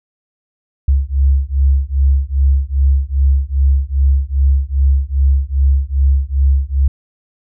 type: beating tone pair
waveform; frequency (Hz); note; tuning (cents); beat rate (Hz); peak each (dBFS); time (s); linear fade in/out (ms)
sine; 67.2 / 69.7; C2 / C#2; +47 / +10; 2.5; -13; 0.88-6.88; 5
effects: none